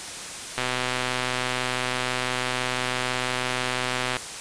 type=click train; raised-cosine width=0.3 ms; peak=-9 dBFS; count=453; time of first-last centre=0.58-4.167 s; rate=126 Hz; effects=white hiss -35 dBFS RMS until 4.4 s + resampled to 22050 Hz